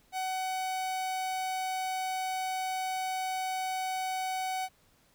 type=tone; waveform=45% pulse; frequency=750 Hz; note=F#5; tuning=23 cents sharp; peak=-31 dBFS; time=0.12-4.69 s; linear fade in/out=50 ms; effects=pink hiss -66 dBFS RMS until 5.14 s